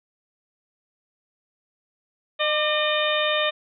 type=harmonic tone with a mistuned harmonic; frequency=608 Hz; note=D#5; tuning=40 cents flat; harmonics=1 / 2 / 3 / 4 / 5 / 6; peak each=-24 / -28 / -28 / -29 / -29 / -27 dBFS; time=2.39-3.51 s; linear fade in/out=20 ms; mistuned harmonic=2; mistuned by=-39 cents; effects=none